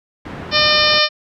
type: low-pass noise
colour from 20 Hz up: pink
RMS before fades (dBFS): -30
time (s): 0.25-0.99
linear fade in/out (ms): 5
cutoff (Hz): 1900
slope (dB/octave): 12
type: click train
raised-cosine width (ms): 3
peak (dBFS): -20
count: 7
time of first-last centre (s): 0.27-0.66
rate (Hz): 15.4
type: harmonic tone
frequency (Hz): 604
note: D5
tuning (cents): +48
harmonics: 1 / 2 / 3 / 4 / 5 / 6 / 7 / 8 / 9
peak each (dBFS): -20 / -20 / -20 / -20 / -20 / -20 / -20 / -20 / -20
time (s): 0.51-1.09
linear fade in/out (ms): 50
effects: high-pass 60 Hz 12 dB/octave